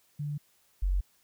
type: tone pair in turn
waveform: sine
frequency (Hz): 146.83 / 46.34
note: D3 / F#1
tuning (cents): 0 / +3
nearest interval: octave + minor sixth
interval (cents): 1997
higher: first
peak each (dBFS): -31 / -24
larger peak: second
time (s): 0.19-0.38 / 0.82-1.01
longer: neither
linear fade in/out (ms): 10
effects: white hiss -67 dBFS RMS until 1.23 s